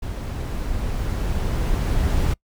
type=noise with level ramp; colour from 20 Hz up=brown; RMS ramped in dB=-28 to -19 dBFS; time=0.02-2.34 s; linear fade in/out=10 ms; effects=noise-tail reverb RT60 0.1 s tail -26 dB re dry

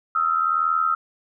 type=tone pair together; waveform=sine; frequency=1270 / 1351.2 Hz; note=D#6 / E6; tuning=+35 / +42 cents; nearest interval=minor second; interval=107 cents; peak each=-21 dBFS; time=0.15-0.95 s; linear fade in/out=5 ms; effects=none

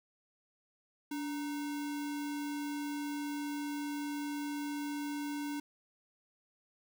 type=tone with sample-and-hold; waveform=sine; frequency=289.8 Hz; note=D4; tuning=23 cents flat; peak=-35 dBFS; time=1.11-5.6 s; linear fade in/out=5 ms; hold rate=1225 Hz; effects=none

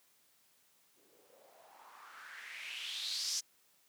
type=noise with low-pass filter sweep; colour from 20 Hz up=violet; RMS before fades=-44 dBFS; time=0.96-3.41 s; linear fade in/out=20 ms; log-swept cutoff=330 to 5900 Hz; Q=4.4; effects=white hiss -70 dBFS RMS until 3.88 s + high-pass 100 Hz 12 dB/octave

